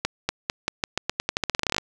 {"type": "accelerating click train", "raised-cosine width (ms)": 0.2, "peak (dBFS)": -5, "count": 21, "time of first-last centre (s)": [0.05, 1.782], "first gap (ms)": 240, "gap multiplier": 0.87, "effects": []}